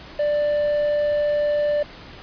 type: tone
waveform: triangle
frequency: 590 Hz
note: D5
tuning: 8 cents sharp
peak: -16 dBFS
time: 0.19-1.83 s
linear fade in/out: 5 ms
effects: pink hiss -41 dBFS RMS until 2.22 s + resampled to 11025 Hz